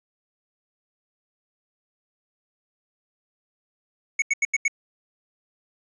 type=tone bursts; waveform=square; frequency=2217 Hz; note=C#7; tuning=in tune; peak=-19 dBFS; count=5; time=4.19-4.681 s; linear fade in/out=5 ms; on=31 ms; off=84 ms; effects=resampled to 16000 Hz